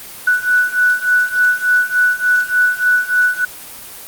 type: beating tone pair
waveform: sine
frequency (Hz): 1480 / 1483.4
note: F#6 / F#6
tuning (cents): 0 / +4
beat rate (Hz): 3.4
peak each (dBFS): -15 / -13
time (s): 0.27-3.45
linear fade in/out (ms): 5
effects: white hiss -33 dBFS RMS until 4.07 s + Opus 24 kbps